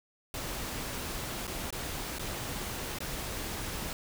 pink noise with dropouts, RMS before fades -37 dBFS, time 0.34-3.93 s, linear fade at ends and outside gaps 1 ms, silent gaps 1.47-1.477 / 1.705-1.726 / 2.185-2.194 / 2.986-3.004 s, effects none

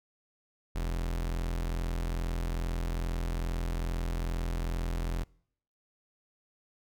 40% pulse tone, 42.38 Hz, E1, 49 cents sharp, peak -29 dBFS, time 0.75-5.24 s, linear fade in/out 10 ms, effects noise-tail reverb RT60 0.7 s tail -26 dB re dry

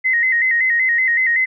sine tone with vibrato, 1958 Hz, B6, 15 cents flat, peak -13 dBFS, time 0.04-1.46 s, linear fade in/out 20 ms, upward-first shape square, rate 5.3 Hz, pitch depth 77 cents each way, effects none

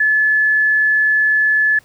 sine tone, 1724 Hz, A6, 36 cents flat, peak -11 dBFS, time 0-1.79 s, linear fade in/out 5 ms, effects pink hiss -51 dBFS RMS until 1.84 s

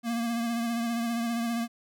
square tone with vibrato, 233.1 Hz, A#3, in tune, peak -28 dBFS, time 0.03-1.68 s, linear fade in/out 50 ms, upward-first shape triangle, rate 15 Hz, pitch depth 39 cents each way, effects none

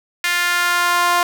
sawtooth tone with high-pass filter sweep, 350.7 Hz, F4, 7 cents sharp, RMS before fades -17 dBFS, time 0.24-1.23 s, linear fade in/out 2 ms, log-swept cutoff 1900 to 900 Hz, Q 2.3, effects none

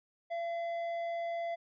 triangle tone with tanh clipping, 679 Hz, F5, 49 cents flat, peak -35 dBFS, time 0.3-1.56 s, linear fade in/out 20 ms, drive 12 dB, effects none

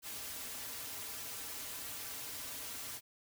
white noise with comb filter, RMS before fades -44 dBFS, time 0.02-3.01 s, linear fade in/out 50 ms, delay 5.5 ms, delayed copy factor -0.85, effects none

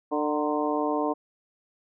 harmonic tone with a mistuned harmonic, 149.4 Hz, D3, 30 cents sharp, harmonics 2 / 3 / 4 / 5 / 6 / 7, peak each -28 / -30 / -31 / -32 / -33 / -33 dBFS, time 0.11-1.14 s, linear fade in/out 20 ms, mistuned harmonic 6, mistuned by +55 cents, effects none

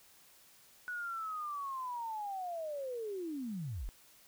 sine linear sweep, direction down, 1480 to 30.87 Hz, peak -37 dBFS, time 0.88-3.89 s, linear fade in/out 0 ms, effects white hiss -62 dBFS RMS until 4.27 s

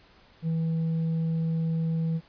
sine tone with tanh clipping, 162.9 Hz, E3, 20 cents flat, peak -25 dBFS, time 0.42-2.21 s, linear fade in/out 50 ms, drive 3 dB, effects pink hiss -57 dBFS RMS until 2.28 s + resampled to 11025 Hz

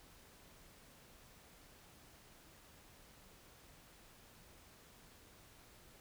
silence, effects pink hiss -62 dBFS RMS until 6 s

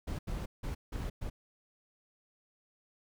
brown noise bursts at uneven times, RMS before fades -37 dBFS, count 5, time 0.07-0.19 / 0.27-0.46 / 0.63-0.75 / 0.92-1.1 / 1.21-1.3 s, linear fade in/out 10 ms, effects none

